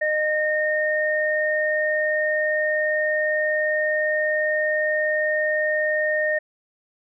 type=tone pair together; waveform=sine; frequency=613 / 1838.7 Hz; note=D#5 / A#6; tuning=-26 / -24 cents; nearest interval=octave + perfect fifth; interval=1902 cents; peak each=-22 dBFS; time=0.01-6.39 s; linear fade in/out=10 ms; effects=none